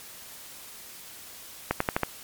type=accelerating click train; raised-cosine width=0.5 ms; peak=-8 dBFS; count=5; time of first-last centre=1.71-2.033 s; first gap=94 ms; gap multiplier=0.9; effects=white hiss -45 dBFS RMS until 2.23 s + MP3 96 kbps